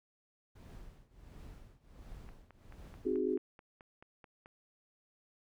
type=noise with tremolo; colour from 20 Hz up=brown; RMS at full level=-49 dBFS; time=0.55-3.35 s; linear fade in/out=10 ms; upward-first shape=triangle; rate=1.4 Hz; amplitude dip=90%
type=click train; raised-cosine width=0.5 ms; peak=-39 dBFS; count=11; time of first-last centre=2.29-4.459 s; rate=4.61 Hz
type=chord; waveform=sine; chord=Ab dominant seventh; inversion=first; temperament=equal; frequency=261.6 / 311.1 / 370 / 415.3 Hz; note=C4 / Eb4 / Gb4 / Ab4; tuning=0 / 0 / 0 / 0 cents; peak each=-37 / -39 / -34 / -35 dBFS; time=3.05-3.38 s; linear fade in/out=10 ms
effects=none